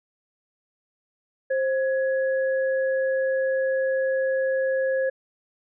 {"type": "tone pair together", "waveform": "sine", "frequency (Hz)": [528, 1676.3], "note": ["C5", "G#6"], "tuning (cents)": [16, 16], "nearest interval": "octave + minor sixth", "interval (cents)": 2000, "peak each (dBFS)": [-21, -31], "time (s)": [1.5, 5.1], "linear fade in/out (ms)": 10, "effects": []}